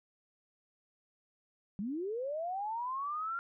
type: linear sweep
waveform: sine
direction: up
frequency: 185 to 1396.9 Hz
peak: -34 dBFS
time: 1.79-3.39 s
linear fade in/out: 0 ms
effects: none